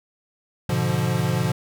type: chord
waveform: square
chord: G# diminished seventh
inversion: none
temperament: equal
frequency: 103.83 / 123.47 / 146.83 / 174.61 Hz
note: G#2 / B2 / D3 / F3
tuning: 0 / 0 / 0 / 0 cents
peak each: -29 / -25 / -27 / -26 dBFS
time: 0.69-1.52 s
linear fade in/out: 5 ms
effects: none